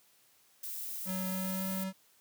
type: noise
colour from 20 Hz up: violet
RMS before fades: -40 dBFS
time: 0.63-1.84 s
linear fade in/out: 5 ms
type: tone with pitch glide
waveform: square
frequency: 187 to 190.05 Hz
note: F#3 to F#3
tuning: +19 to +47 cents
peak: -35 dBFS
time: 1.05-1.93 s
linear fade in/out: 50 ms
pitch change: +28 cents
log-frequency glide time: 1.3-1.67 s
effects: white hiss -66 dBFS RMS until 2.2 s + high-pass 80 Hz 12 dB/octave